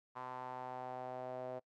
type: tone with band-pass filter sweep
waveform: sawtooth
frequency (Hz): 127.2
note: C3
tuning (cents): -48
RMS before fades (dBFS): -45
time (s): 0.15-1.6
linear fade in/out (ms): 20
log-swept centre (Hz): 1000 to 600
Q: 4.1
effects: noise-tail reverb RT60 0.1 s tail -23 dB re dry